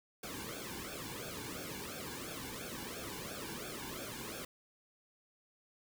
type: noise with flanger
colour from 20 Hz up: pink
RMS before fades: -44 dBFS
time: 0.23-4.45 s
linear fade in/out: 5 ms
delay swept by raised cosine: 1 to 1.59 ms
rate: 2.9 Hz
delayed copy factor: -0.9
effects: none

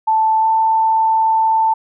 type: tone with pitch glide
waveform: sine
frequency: 880 to 888.2 Hz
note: A5 to A5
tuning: 0 to +16 cents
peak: -11 dBFS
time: 0.07-1.74 s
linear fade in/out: 10 ms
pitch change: +16 cents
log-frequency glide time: 0.4-0.46 s
effects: none

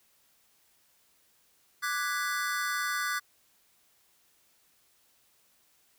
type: chord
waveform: square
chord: G# half-diminished seventh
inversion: second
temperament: equal with one note detuned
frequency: 1174.7 / 1480 / 1661.2 / 1983.5 Hz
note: D6 / F#6 / G#6 / B6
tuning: 0 / 0 / 0 / +7 cents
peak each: -35 / -34 / -37 / -38 dBFS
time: 1.82-3.2 s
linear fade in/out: 20 ms
effects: white hiss -67 dBFS RMS until 5.98 s

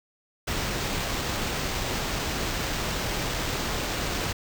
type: noise with sample-and-hold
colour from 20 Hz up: pink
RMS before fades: -29 dBFS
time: 0.47-4.33 s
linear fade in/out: 10 ms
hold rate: 11025 Hz
effects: none

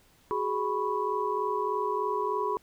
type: tone cluster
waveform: sine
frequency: 377 / 420.3 / 986 / 1103 Hz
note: F#4 / G#4 / B5 / C#6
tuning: +32 / +21 / -3 / -9 cents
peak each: -34 / -31 / -30 / -35 dBFS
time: 0.31-2.57 s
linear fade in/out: 0 ms
effects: pink hiss -62 dBFS RMS until 2.62 s

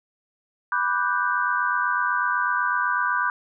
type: chord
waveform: sine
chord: G major seventh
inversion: first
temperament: equal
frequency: 987.8 / 1174.7 / 1480 / 1568 Hz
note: B5 / D6 / F#6 / G6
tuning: 0 / 0 / 0 / 0 cents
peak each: -26 dBFS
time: 0.72-3.3 s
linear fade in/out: 2 ms
effects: none

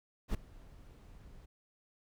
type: noise with ADSR envelope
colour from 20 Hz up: brown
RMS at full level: -31 dBFS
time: 0.28-1.46 s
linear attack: 66 ms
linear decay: 4 ms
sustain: -23 dB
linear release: 11 ms
effects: none

